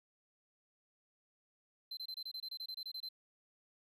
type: tone bursts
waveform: triangle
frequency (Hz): 4090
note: C8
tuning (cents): -40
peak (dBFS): -40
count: 14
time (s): 1.91-3.089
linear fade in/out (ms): 5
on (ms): 61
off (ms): 25
effects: none